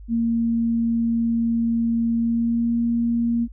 sine tone with pitch glide, 230.9 to 234 Hz, A#3 to A#3, -16 to +7 cents, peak -18 dBFS, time 0.08-3.48 s, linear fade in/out 50 ms, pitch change +23 cents, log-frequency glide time 2.16-2.76 s, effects added 50 Hz sine -37 dBFS peak until 3.52 s

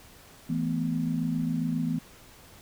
sine chord, E suspended fourth, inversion none, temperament just, 164.81 / 219.8 / 247.2 Hz, E3 / A3 / B3, 0 / -2 / +2 cents, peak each -29 / -33 / -29 dBFS, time 0.49-1.99 s, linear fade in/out 10 ms, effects pink hiss -52 dBFS RMS until 2.61 s

